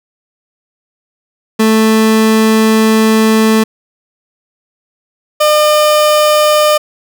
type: tone pair in turn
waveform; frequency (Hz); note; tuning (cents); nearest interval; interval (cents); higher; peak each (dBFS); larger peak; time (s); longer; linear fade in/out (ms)
30% pulse; 220 / 603.8; A3 / D5; 0 / +48; octave + perfect fourth; 1748; second; -4; neither; 1.59-3.64 / 5.4-6.78; first; 10
effects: none